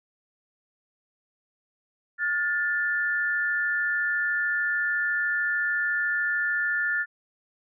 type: tone pair together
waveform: sine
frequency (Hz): 1426.3 / 1760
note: F6 / A6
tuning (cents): +36 / 0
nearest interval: major third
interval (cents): 364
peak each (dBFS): -27 / -25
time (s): 2.18-7.06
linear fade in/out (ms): 50
effects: none